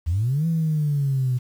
sine linear two-way sweep, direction up then down, 74.7 to 167 to 123.2 Hz, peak -18 dBFS, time 0.06-1.39 s, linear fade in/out 20 ms, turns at 0.47 s, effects tanh soft clip ceiling -14 dBFS + 8-bit

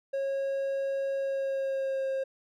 triangle tone with pitch glide, 546 to 535.1 Hz, C#5 to C5, -26 to +39 cents, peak -26 dBFS, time 0.13-2.24 s, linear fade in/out 10 ms, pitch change -35 cents, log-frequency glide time 1.17-2.07 s, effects none

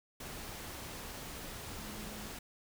sine tone in noise, 210.4 Hz, G#3, 23 cents sharp, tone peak -48 dBFS, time 1.78-2.28 s, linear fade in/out 5 ms, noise pink, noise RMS -45 dBFS, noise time 0.2-2.39 s, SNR -6 dB, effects none

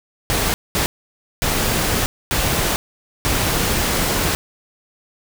pink noise bursts at uneven times, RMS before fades -19 dBFS, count 5, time 0.3-0.54 / 0.75-0.86 / 1.42-2.06 / 2.31-2.76 / 3.25-4.35 s, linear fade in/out 0 ms, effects none

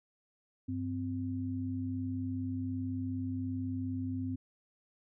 sine tone pair together, 98 / 259.3 Hz, G2 / C4, 0 / -15 cents, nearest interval octave + perfect fourth, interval 1685 cents, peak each -37 / -35 dBFS, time 0.68-4.36 s, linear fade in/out 10 ms, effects none

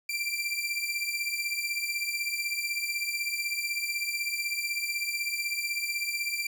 sawtooth beating tone pair, 2349 / 2365 Hz, D7 / D7, 0 / +12 cents, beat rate 16 Hz, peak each -29 dBFS, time 0.09-6.47 s, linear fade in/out 5 ms, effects none

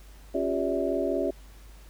sine tone cluster, 275.3 / 355 / 399.8 / 573 / 649 Hz, C#4 / F4 / G4 / D5 / E5, -12 / +28 / +34 / -43 / -27 cents, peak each -31 dBFS, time 0.34-1.31 s, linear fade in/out 10 ms, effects added 50 Hz sine -46 dBFS peak until 1.89 s + pink hiss -56 dBFS RMS until 1.89 s

